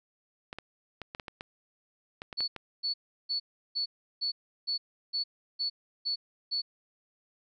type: clicks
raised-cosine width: 0.3 ms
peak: -23 dBFS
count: 11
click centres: 0.529 / 0.586 / 1.017 / 1.149 / 1.198 / 1.282 / 1.409 / 2.219 / 2.328 / 2.406 / 2.563 s
type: tone bursts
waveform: sine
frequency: 4435 Hz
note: C#8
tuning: in tune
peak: -28 dBFS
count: 10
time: 2.37-6.62 s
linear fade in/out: 20 ms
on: 110 ms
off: 350 ms
effects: none